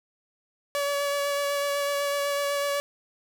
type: tone with vibrato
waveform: sawtooth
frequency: 569 Hz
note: C#5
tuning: 45 cents sharp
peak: -21 dBFS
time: 0.75-2.8 s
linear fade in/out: 0 ms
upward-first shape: sine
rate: 8 Hz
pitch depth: 13 cents each way
effects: none